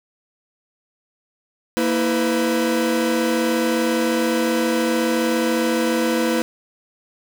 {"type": "tone cluster", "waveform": "45% pulse", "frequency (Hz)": [231.8, 326.3, 503], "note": ["A#3", "E4", "B4"], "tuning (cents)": [-10, -18, 32], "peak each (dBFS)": -22, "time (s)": [1.77, 6.42], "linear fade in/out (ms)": 0, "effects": []}